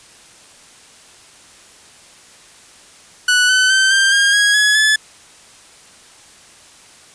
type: tone with pitch steps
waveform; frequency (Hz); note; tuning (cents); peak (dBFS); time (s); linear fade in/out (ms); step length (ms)
sawtooth; 1480 / 1512.8 / 1546.4 / 1580.7 / 1615.8 / 1651.7 / 1688.3 / 1725.8; F#6 / F#6 / G6 / G6 / G#6 / G#6 / G#6 / A6; 0 / +38 / -24 / +14 / -48 / -10 / +28 / -34; -7; 3.28-4.96; 5; 210
effects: white hiss -44 dBFS RMS until 7.14 s + resampled to 22050 Hz